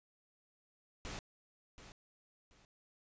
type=noise with echo; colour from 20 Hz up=pink; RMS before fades=-44 dBFS; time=1.05-1.19 s; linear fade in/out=0 ms; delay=730 ms; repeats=2; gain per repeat=-11 dB; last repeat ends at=2.65 s; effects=resampled to 16000 Hz